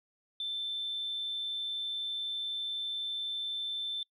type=tone; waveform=sine; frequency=3544 Hz; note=A7; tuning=12 cents sharp; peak=-32 dBFS; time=0.4-4.03 s; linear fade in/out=2 ms; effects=noise-tail reverb RT60 0.1 s tail -24 dB re dry + tanh soft clip ceiling -28 dBFS